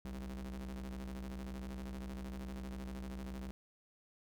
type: ring-modulated tone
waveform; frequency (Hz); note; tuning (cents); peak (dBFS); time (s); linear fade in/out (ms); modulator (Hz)
45% pulse; 66.7; C2; +34; -39; 0.05-3.51; 0; 127
effects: none